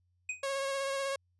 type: tone with exponential decay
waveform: square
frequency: 2501 Hz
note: D#7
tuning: 8 cents sharp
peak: -31 dBFS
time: 0.29-0.46 s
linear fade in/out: 5 ms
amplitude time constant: 35 ms
type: tone with vibrato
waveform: sawtooth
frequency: 547 Hz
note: C#5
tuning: 23 cents flat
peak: -28 dBFS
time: 0.43-1.16 s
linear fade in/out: 5 ms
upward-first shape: sine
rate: 16 Hz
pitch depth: 20 cents each way
effects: added 89 Hz sine -70 dBFS peak until 1.39 s + resampled to 24000 Hz